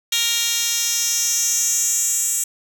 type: tone with high-pass filter sweep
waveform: 10% pulse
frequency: 466.2 Hz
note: A#4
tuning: in tune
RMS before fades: -20 dBFS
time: 0.12-2.44 s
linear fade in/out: 5 ms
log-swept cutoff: 3900 to 8100 Hz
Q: 3.2
effects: none